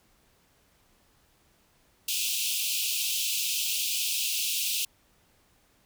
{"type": "high-pass noise", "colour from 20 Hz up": "pink", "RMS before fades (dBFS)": -29, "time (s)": [2.08, 4.85], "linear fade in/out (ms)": 5, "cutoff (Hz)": 2500, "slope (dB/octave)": 96, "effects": ["pink hiss -65 dBFS RMS until 5.85 s"]}